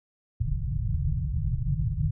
white low-pass noise, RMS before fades -27 dBFS, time 0.4-2.11 s, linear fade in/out 5 ms, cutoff 160 Hz, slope 96 dB/octave, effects none

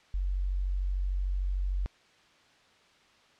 sine tone, 46.67 Hz, F#1, 16 cents sharp, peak -27 dBFS, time 0.14-1.86 s, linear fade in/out 0 ms, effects white hiss -61 dBFS RMS until 3.39 s + low-pass 4000 Hz 12 dB/octave

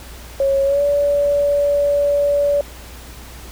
sine tone with pitch glide, 548 to 574.2 Hz, C#5 to D5, -20 to -39 cents, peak -13 dBFS, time 0.4-2.61 s, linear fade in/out 2 ms, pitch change +81 cents, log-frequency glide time 0.64-0.82 s, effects added 60 Hz sine -36 dBFS peak until 3.51 s + pink hiss -39 dBFS RMS until 3.51 s

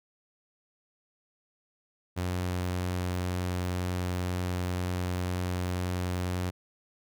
sawtooth tone, 90.2 Hz, F#2, 44 cents flat, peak -25 dBFS, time 2.16-6.51 s, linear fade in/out 20 ms, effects none

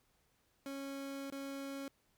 30% pulse tone with dropouts, 275.2 Hz, C#4, 12 cents flat, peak -39 dBFS, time 0.66-1.88 s, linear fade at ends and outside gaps 1 ms, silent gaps 1.301-1.323 s, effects pink hiss -75 dBFS RMS until 2.17 s

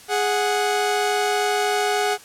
sawtooth tone pair together, 415.3 / 737.7 Hz, G#4 / F#5, 0 / -5 cents, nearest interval minor seventh, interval 995 cents, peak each -18 dBFS, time 0.08-2.18 s, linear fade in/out 50 ms, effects white hiss -45 dBFS RMS until 2.24 s + low-pass 11000 Hz 12 dB/octave

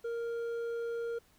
sine tone with hard clipping, 466.2 Hz, A#4, in tune, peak -35 dBFS, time 0.04-1.19 s, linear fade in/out 10 ms, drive 5 dB, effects pink hiss -66 dBFS RMS until 1.38 s

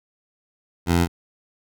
15% pulse tone, 86 Hz, F2, 26 cents flat, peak -10 dBFS, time 0.86-1.08 s, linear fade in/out 50 ms, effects none

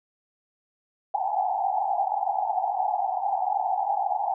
white band-pass noise, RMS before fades -26 dBFS, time 1.14-4.34 s, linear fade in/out 2 ms, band 730 to 840 Hz, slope 96 dB/octave, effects none

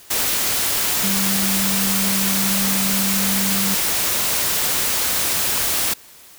sine tone in noise, 195.1 Hz, G3, 8 cents flat, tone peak -22 dBFS, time 1.03-3.75 s, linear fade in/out 10 ms, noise white, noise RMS -20 dBFS, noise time 0.1-5.94 s, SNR -5 dB, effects white hiss -45 dBFS RMS until 6.38 s

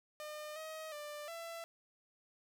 sawtooth tone with pitch steps, 605 / 631 / 593 / 669 Hz, D#5 / D#5 / D5 / E5, -49 / +24 / +17 / +25 cents, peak -40 dBFS, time 0.2-1.64 s, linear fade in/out 0 ms, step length 360 ms, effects none

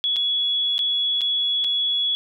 sine tone with dropouts, 3376 Hz, G#7, 28 cents sharp, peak -19 dBFS, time 0.04-2.15 s, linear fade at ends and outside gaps 0 ms, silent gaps 0.161-0.166 / 0.781-0.791 / 1.209-1.216 / 1.642-1.645 s, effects none

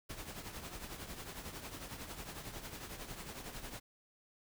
pink noise with tremolo, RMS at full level -44 dBFS, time 0.09-3.8 s, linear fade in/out 10 ms, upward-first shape triangle, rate 11 Hz, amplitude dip 65%, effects none

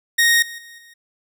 sawtooth tone with level steps, 1864.7 Hz, A#6, in tune, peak -9 / -28 / -36 / -41 dBFS, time 0.18-0.94 s, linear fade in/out 10 ms, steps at 0.42 / 0.58 / 0.78 s, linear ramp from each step 5 ms, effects none

